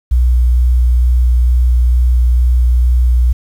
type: tone with vibrato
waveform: sine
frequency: 61.1 Hz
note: B1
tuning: 18 cents flat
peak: -6 dBFS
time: 0.11-3.33 s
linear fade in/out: 10 ms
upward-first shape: square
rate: 2.2 Hz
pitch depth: 10 cents each way
effects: tanh soft clip ceiling -3 dBFS + 7-bit